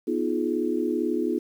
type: chord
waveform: sine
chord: F half-diminished seventh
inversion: second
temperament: equal with one note detuned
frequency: 246.9 / 311.1 / 349.2 / 421.8 Hz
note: Cb4 / Eb4 / F4 / Ab4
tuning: 0 / 0 / 0 / +27 cents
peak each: -29 / -28 / -27 / -30 dBFS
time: 0.07-1.39 s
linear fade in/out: 10 ms
effects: 9-bit